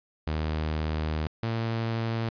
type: tone pair in turn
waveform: sawtooth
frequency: 77.78 / 114 Hz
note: D#2 / A#2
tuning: 0 / -38 cents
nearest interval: perfect fifth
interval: 662 cents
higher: second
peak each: -23 dBFS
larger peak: neither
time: 0.27-1.27 / 1.43-2.29 s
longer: first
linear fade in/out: 0 ms
effects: resampled to 11025 Hz + 10-bit